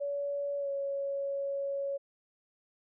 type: tone with pitch glide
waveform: sine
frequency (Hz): 568 to 556.3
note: C#5 to C#5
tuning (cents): +42 to +6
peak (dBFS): -31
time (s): 0-1.98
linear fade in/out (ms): 20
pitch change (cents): -36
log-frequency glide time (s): 0.58-0.69
effects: none